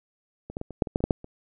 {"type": "clicks", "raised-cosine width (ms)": 2, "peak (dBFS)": [-24, -18, -19, -25, -6, -21, -9, -21, -10, -7, -27], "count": 11, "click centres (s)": [0.5, 0.569, 0.614, 0.707, 0.822, 0.872, 0.959, 1.005, 1.04, 1.108, 1.244], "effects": []}